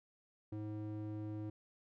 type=tone with band-pass filter; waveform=square; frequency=106.4 Hz; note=G#2; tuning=42 cents sharp; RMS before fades=-43 dBFS; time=0.52-1.5 s; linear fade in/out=5 ms; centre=240 Hz; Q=2.7; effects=none